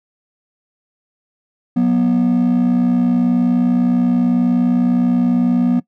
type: tone pair together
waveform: triangle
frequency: 182.28 / 243.2 Hz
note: F#3 / B3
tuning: -26 / -26 cents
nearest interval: perfect fourth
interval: 500 cents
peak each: -14 / -10 dBFS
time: 1.76-5.8 s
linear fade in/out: 10 ms
effects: noise-tail reverb RT60 0.1 s tail -21 dB re dry + tanh soft clip ceiling -6 dBFS